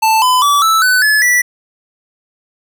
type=tone with pitch steps; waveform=square; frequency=883 / 1008.5 / 1151.7 / 1315.4 / 1502.3 / 1715.7 / 1959.5 Hz; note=A5 / B5 / D6 / E6 / F#6 / A6 / B6; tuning=+6 / +36 / -34 / -4 / +26 / -44 / -14 cents; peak=-9 dBFS; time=0.02-1.42 s; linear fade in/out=10 ms; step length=200 ms; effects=none